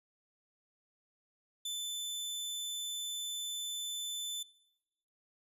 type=tone; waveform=sawtooth; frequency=3520 Hz; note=A7; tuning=in tune; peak=-33 dBFS; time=1.65-4.43 s; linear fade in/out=5 ms; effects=noise-tail reverb RT60 0.9 s tail -22 dB re dry + resampled to 32000 Hz